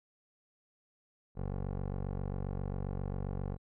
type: tone with low-pass filter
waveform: 15% pulse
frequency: 47.47 Hz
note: F#1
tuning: 45 cents sharp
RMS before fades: -37 dBFS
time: 1.35-3.58 s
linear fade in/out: 50 ms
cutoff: 810 Hz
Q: 0.82
effects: none